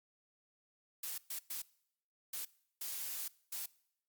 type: noise bursts at uneven times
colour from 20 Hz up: blue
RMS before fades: -41 dBFS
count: 6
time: 1.03-1.18 / 1.3-1.39 / 1.5-1.62 / 2.33-2.45 / 2.81-3.28 / 3.52-3.66 s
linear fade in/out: 5 ms
effects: noise-tail reverb RT60 0.7 s tail -22 dB re dry + Opus 48 kbps